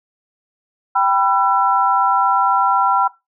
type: chord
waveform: sine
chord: E minor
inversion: first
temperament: equal with one note detuned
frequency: 784 / 987.8 / 1350.1 Hz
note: G5 / B5 / E6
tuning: 0 / 0 / +41 cents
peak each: -17 dBFS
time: 0.95-3.08 s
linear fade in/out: 10 ms
effects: noise-tail reverb RT60 0.2 s tail -17 dB re dry